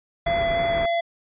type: low-pass noise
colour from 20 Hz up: pink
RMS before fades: -31 dBFS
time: 0.26-0.86 s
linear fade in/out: 5 ms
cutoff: 2400 Hz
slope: 96 dB/octave
type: tone with vibrato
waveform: square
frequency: 677 Hz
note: E5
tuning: 46 cents sharp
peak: -21 dBFS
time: 0.26-1.01 s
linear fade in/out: 10 ms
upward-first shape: square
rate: 3.4 Hz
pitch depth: 8 cents each way
effects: resampled to 8000 Hz